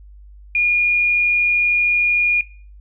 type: tone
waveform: sine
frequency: 2431 Hz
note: D#7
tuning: 41 cents flat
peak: -14 dBFS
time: 0.55-2.41 s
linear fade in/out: 2 ms
effects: noise-tail reverb RT60 0.4 s tail -18 dB re dry + added 50 Hz sine -39 dBFS peak until 2.8 s